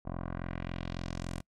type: tone with low-pass filter sweep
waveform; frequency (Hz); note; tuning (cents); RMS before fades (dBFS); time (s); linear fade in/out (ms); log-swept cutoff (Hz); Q
10% pulse; 43.6; F1; -2; -38; 0.05-1.41; 10; 880 to 10000; 1.5
effects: noise-tail reverb RT60 0.1 s tail -26 dB re dry